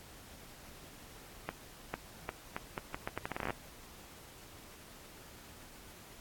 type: accelerating click train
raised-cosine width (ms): 0.5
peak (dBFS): -20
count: 18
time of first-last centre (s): 1.49-3.506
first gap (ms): 450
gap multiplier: 0.78
effects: pink hiss -54 dBFS RMS until 6.2 s + AAC 64 kbps